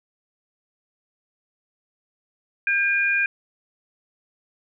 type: tone pair together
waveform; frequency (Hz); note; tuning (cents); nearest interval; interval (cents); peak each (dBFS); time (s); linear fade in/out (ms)
sine; 1600 / 2430; G6 / D#7; +35 / -42; perfect fifth; 723; -21 / -21; 2.67-3.26; 2
effects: none